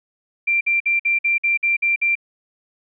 sine tone bursts, 2364 Hz, D7, 11 cents sharp, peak -15 dBFS, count 9, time 0.47-2.154 s, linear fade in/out 10 ms, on 140 ms, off 53 ms, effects none

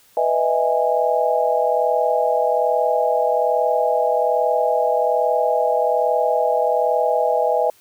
sine chord, E major seventh, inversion second, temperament just, 494.4 / 618.1 / 659.3 / 824.1 Hz, B4 / D#5 / E5 / G#5, +2 / -12 / 0 / -14 cents, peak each -21 dBFS, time 0.17-7.7 s, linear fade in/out 2 ms, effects white hiss -54 dBFS RMS until 7.8 s

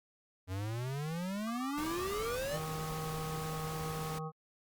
square exponential sweep, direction up, 90 to 622.3 Hz, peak -36 dBFS, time 0.47-2.6 s, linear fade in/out 50 ms
sine tone bursts, 1174.7 Hz, D6, in tune, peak -40 dBFS, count 7, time 1.47-2.36 s, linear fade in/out 5 ms, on 110 ms, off 20 ms
pink noise, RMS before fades -44 dBFS, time 1.77-4.19 s, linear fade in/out 10 ms
harmonic tone, 157.5 Hz, D#3, 21 cents sharp, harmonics 1 / 3 / 5 / 7 / 8, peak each -39 / -44 / -46 / -47 / -48 dBFS, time 2.5-4.32 s, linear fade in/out 50 ms
effects Opus 48 kbps

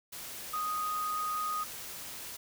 sine tone in noise, 1244.5 Hz, D#6, in tune, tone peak -31 dBFS, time 0.53-1.64 s, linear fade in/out 10 ms, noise white, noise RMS -43 dBFS, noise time 0.12-2.37 s, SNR +9 dB, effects none

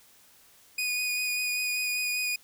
sawtooth tone with vibrato, 2472 Hz, D#7, 12 cents flat, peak -24 dBFS, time 0.78-2.36 s, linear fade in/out 5 ms, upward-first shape sine, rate 5.1 Hz, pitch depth 12 cents each way, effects white hiss -58 dBFS RMS until 2.43 s

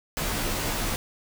pink noise with comb filter, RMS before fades -28 dBFS, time 0.17-0.96 s, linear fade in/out 0 ms, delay 16 ms, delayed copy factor -0.95, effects none

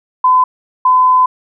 sine tone pair in turn, 1015 / 1015 Hz, B5 / B5, +47 / +47 cents, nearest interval unison, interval 0 cents, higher neither, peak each -6 dBFS, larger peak neither, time 0.24-0.44 / 0.85-1.26 s, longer second, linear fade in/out 5 ms, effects none

